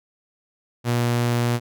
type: tone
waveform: sawtooth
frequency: 119.8 Hz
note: A#2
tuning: 48 cents sharp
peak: -15 dBFS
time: 0.84-1.6 s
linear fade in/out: 50 ms
effects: none